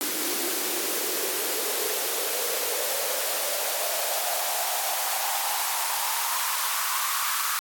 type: noise with high-pass filter sweep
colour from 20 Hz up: white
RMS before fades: -27 dBFS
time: 0.01-7.59 s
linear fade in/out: 0 ms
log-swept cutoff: 310 to 1200 Hz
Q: 5.1
effects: AAC 64 kbps